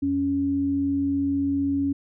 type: tone pair together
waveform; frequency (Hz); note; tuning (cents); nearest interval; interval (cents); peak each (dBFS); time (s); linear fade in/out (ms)
sine; 87.8 / 278.7; F2 / C#4; +10 / +9; octave + minor sixth; 1999; -33 / -21; 0.02-1.93; 10
effects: none